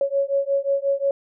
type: beating tone pair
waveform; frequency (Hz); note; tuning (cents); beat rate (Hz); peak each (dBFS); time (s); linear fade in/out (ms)
sine; 552 / 557.6; C#5 / C#5; -7 / +10; 5.6; -22; 0.01-1.11; 2
effects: none